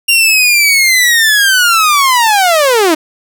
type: linear sweep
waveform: sawtooth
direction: down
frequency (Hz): 2794 to 299.4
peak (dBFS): -3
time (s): 0.08-2.95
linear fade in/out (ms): 10
effects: none